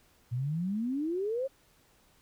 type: exponential sweep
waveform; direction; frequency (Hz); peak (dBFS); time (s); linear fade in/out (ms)
sine; up; 116 to 554.4; -29; 0.31-1.48; 20
effects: pink hiss -65 dBFS RMS until 2.21 s